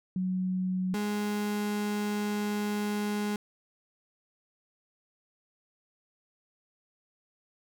sine / 35% pulse tone pair in turn, 185 / 207.7 Hz, F#3 / G#3, 0 / 0 cents, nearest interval major second, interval 200 cents, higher second, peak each -27 dBFS, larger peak neither, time 0.16-0.94 / 0.94-3.36 s, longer second, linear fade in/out 2 ms, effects none

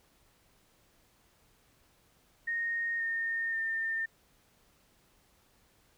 sine tone with pitch steps, 1855 / 1830.5 / 1806.4 Hz, A#6 / A#6 / A6, -9 / -32 / +45 cents, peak -30 dBFS, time 2.47-4.06 s, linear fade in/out 10 ms, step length 530 ms, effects pink hiss -67 dBFS RMS until 5.97 s

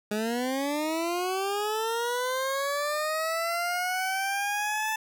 20% pulse linear sweep, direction up, 206.7 to 880 Hz, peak -22 dBFS, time 0.11-4.96 s, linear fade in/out 5 ms, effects none

